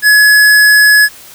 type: tone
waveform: square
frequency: 1694 Hz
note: G#6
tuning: 34 cents sharp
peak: -4 dBFS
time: 0.02-1.09 s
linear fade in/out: 50 ms
effects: white hiss -35 dBFS RMS until 1.34 s